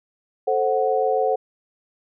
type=chord; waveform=sine; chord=F# diminished; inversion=first; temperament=equal with one note detuned; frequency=440 / 527.2 / 740 Hz; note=A4 / C5 / F#5; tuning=0 / +13 / 0 cents; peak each=-22 dBFS; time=0.47-1.36 s; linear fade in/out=10 ms; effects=none